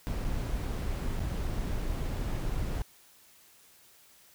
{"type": "noise with dropouts", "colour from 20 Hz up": "brown", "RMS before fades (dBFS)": -32, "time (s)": [0.07, 2.82], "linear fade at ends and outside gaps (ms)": 0, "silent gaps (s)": [[0.243, 0.248], [1.193, 1.204]], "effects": ["white hiss -59 dBFS RMS until 4.34 s"]}